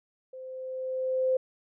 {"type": "tone with level ramp", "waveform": "sine", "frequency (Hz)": 518, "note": "C5", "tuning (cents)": -17, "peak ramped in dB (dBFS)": [-40, -21], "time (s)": [0.33, 1.37], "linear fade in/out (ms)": 5, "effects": []}